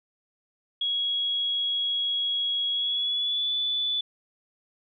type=tone with pitch glide; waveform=sine; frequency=3322 to 3475 Hz; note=G#7 to A7; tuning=0 to -22 cents; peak=-24 dBFS; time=0.81-4.01 s; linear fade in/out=5 ms; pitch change=+78 cents; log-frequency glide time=2.71-3.53 s; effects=none